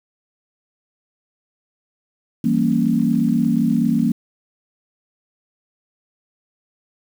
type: chord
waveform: sine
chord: E diminished seventh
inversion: none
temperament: equal with one note detuned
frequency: 167.79 / 196 / 233.1 / 277.2 Hz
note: E3 / G3 / Bb3 / Db4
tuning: +31 / 0 / 0 / 0 cents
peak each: -22 / -22 / -17 / -22 dBFS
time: 2.44-4.12 s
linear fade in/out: 5 ms
effects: 7-bit